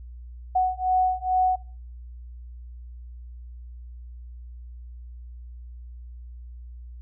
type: beating tone pair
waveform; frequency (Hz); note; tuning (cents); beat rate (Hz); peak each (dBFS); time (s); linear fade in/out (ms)
sine; 740 / 742.3; F#5 / F#5; 0 / +5; 2.3; -23; 0.55-1.56; 10
effects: noise-tail reverb RT60 0.5 s tail -23 dB re dry + added 60 Hz sine -38 dBFS peak until 7.01 s